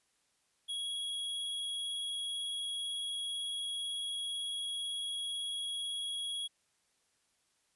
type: tone with vibrato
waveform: square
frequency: 3322 Hz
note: G#7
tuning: in tune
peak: -36 dBFS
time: 0.68-6.48 s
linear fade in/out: 20 ms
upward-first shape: triangle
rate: 18 Hz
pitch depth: 10 cents each way
effects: white hiss -75 dBFS RMS until 7.75 s + resampled to 24000 Hz